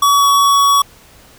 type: tone with pitch glide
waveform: square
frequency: 1134 to 1125.5 Hz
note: C#6 to C#6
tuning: +39 to +26 cents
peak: -9 dBFS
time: 0.02-0.82 s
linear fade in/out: 5 ms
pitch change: -13 cents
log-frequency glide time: 0.16-0.26 s
effects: pink hiss -44 dBFS RMS until 1.38 s